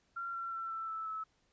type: tone with pitch steps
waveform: sine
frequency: 1375 / 1360 / 1345.1 / 1330.5 / 1315.9 / 1301.6 Hz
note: F6 / F6 / E6 / E6 / E6 / E6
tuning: -27 / -46 / +35 / +16 / -3 / -22 cents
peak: -37 dBFS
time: 0.16-1.24 s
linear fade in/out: 10 ms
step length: 180 ms
effects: pink hiss -74 dBFS RMS until 1.52 s + resampled to 16000 Hz